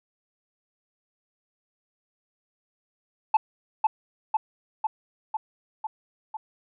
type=tone with echo; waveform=sine; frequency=870 Hz; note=A5; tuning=20 cents flat; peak=-12 dBFS; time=3.34-3.37 s; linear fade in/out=5 ms; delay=500 ms; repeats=6; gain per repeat=-3 dB; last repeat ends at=6.37 s; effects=tanh soft clip ceiling -14 dBFS